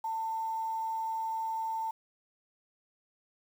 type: tone with quantisation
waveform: sine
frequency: 894 Hz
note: A5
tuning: 27 cents sharp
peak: -31 dBFS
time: 0.04-1.91 s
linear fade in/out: 5 ms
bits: 9
effects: none